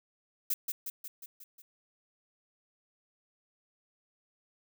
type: noise with echo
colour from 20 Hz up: violet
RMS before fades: -30 dBFS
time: 0.5-0.54 s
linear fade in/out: 5 ms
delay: 180 ms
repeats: 6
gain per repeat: -4 dB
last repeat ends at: 1.62 s
effects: none